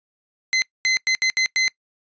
sawtooth tone bursts at uneven times, 2055 Hz, C7, 32 cents flat, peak -13 dBFS, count 6, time 0.53-0.62 / 0.85-0.97 / 1.07-1.15 / 1.22-1.3 / 1.37-1.46 / 1.56-1.68 s, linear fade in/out 0 ms, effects noise-tail reverb RT60 0.1 s tail -23 dB re dry + resampled to 16000 Hz

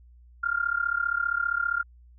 sine tone with amplitude modulation, 1400 Hz, F6, 4 cents sharp, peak -20 dBFS, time 0.43-1.83 s, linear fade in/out 10 ms, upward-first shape sine, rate 35.1 Hz, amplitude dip 90%, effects added 60 Hz sine -50 dBFS peak until 2.18 s

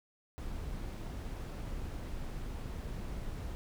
brown noise, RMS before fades -40 dBFS, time 0.38-3.55 s, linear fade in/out 0 ms, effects none

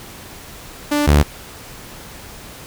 sawtooth tone pair in turn, 293.7 / 73.42 Hz, D4 / D2, 0 / 0 cents, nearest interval 2 octaves, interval 2400 cents, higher first, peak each -11 / -5 dBFS, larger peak second, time 0.91-1.07 / 1.07-1.23 s, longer neither, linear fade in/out 10 ms, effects pink hiss -37 dBFS RMS until 2.66 s

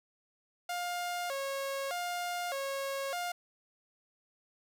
sawtooth tone with vibrato, 622 Hz, D#5, 1 cent flat, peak -30 dBFS, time 0.69-3.32 s, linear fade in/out 5 ms, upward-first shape square, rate 0.82 Hz, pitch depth 220 cents each way, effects none

